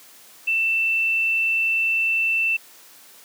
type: tone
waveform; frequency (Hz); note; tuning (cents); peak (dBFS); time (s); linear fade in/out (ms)
sine; 2670; E7; +22; -18; 0.47-2.57; 10
effects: white hiss -48 dBFS RMS until 3.24 s + high-pass 200 Hz 12 dB/octave